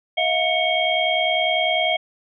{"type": "tone cluster", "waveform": "sine", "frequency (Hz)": [642, 712, 2222, 3220], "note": ["E5", "F5", "C#7", "G7"], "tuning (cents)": [-46, 33, 4, 46], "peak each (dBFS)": -23, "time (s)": [0.17, 1.97], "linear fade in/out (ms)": 10, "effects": []}